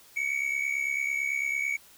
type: tone pair together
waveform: triangle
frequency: 2217 / 2286 Hz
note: C#7 / D7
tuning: 0 / -47 cents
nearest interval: minor second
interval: 53 cents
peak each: -28 dBFS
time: 0.16-1.77 s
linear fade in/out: 10 ms
effects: white hiss -55 dBFS RMS until 1.97 s